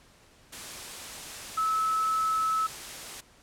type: tone in noise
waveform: sine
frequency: 1300 Hz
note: E6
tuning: 24 cents flat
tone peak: -24 dBFS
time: 1.57-2.67 s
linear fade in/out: 10 ms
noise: white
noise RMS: -40 dBFS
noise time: 0.52-3.21 s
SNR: +13 dB
effects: pink hiss -58 dBFS RMS until 3.42 s + low-pass 10000 Hz 12 dB/octave